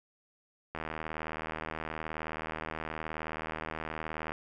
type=click train; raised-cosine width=0.5 ms; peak=-21 dBFS; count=283; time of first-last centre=0.75-4.32 s; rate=79 Hz; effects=none